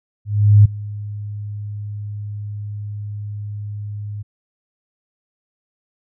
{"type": "tone with ADSR envelope", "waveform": "sine", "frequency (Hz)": 103.7, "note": "G#2", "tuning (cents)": -2, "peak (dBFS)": -4, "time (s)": [0.25, 4.23], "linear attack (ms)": 400, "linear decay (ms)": 10, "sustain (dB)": -21, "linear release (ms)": 16, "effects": []}